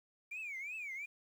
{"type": "tone with vibrato", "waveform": "sine", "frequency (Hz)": 2333, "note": "D7", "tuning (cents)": -12, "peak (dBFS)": -39, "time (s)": [0.31, 1.06], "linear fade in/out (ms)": 10, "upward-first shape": "triangle", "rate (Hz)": 2.8, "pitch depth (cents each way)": 230, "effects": ["tanh soft clip ceiling -38 dBFS", "11-bit"]}